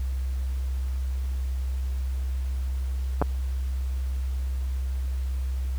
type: clicks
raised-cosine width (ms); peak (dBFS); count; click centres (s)
1; -9; 2; 3.216 / 3.223
effects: added 65 Hz sine -25 dBFS peak until 5.78 s + pink hiss -50 dBFS RMS until 5.78 s